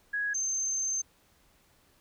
sine tone pair in turn, 1664 / 6282 Hz, G#6 / G8, +3 / +3 cents, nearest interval octave + major seventh, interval 2300 cents, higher second, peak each -28 dBFS, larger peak neither, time 0.13-0.34 / 0.34-1.02 s, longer second, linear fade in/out 10 ms, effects pink hiss -65 dBFS RMS until 2 s

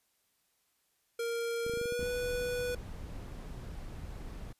square tone with pitch glide, 466.2 to 491.6 Hz, A#4 to B4, 0 to -8 cents, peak -33 dBFS, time 1.19-2.75 s, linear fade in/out 5 ms, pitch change +92 cents, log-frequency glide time 1.7-2.08 s
clicks, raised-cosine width 3 ms, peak -30 dBFS, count 9, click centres 1.665 / 1.697 / 1.737 / 1.773 / 1.814 / 1.857 / 1.923 / 1.994 / 2.029 s
brown noise, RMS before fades -43 dBFS, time 1.99-4.53 s, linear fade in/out 10 ms
effects white hiss -75 dBFS RMS until 4.59 s + resampled to 32000 Hz

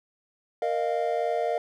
triangle chord, Bb suspended fourth, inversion none, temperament equal with one note detuned, 466.2 / 615.1 / 698.5 Hz, Bb4 / Eb5 / F5, 0 / -20 / 0 cents, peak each -27 / -27 / -26 dBFS, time 0.62-1.58 s, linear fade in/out 2 ms, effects none

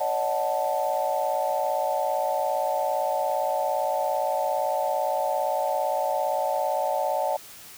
sine chord, D# half-diminished seventh, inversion third, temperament equal with one note detuned, 564.7 / 622.3 / 740 / 880 Hz, C#5 / D#5 / F#5 / A5, +32 / 0 / 0 / 0 cents, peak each -28 dBFS, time 0-7.37 s, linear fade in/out 10 ms, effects tanh soft clip ceiling -12 dBFS + white hiss -45 dBFS RMS until 7.77 s

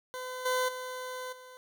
20% pulse tone with level steps, 508 Hz, B4, 49 cents sharp, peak -32 / -22 / -32 / -43 dBFS, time 0.14-1.57 s, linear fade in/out 0 ms, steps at 0.45 / 0.68 / 1.32 s, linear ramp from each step 10 ms, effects none

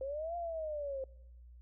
sine linear two-way sweep, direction up then down, 520 to 698.5 to 523 Hz, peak -36 dBFS, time 0.01-1.04 s, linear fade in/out 2 ms, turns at 0.36 s, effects noise-tail reverb RT60 0.9 s tail -24 dB re dry + added 60 Hz sine -52 dBFS peak until 1.61 s

